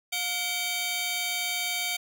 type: tone cluster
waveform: sawtooth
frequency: 714 / 2296 / 3132 / 3682 Hz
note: F5 / D7 / G7 / A#7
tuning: +38 / -40 / -2 / -22 cents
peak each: -34 / -27 / -31 / -32 dBFS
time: 0.12-1.97 s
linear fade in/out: 10 ms
effects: none